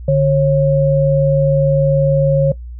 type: tone pair together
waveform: sine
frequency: 146.83 / 543.9 Hz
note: D3 / C#5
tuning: 0 / -33 cents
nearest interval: octave + major seventh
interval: 2267 cents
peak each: -12 dBFS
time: 0.08-2.52 s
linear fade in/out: 5 ms
effects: noise-tail reverb RT60 0.1 s tail -20 dB re dry + added 60 Hz sine -27 dBFS peak until 2.79 s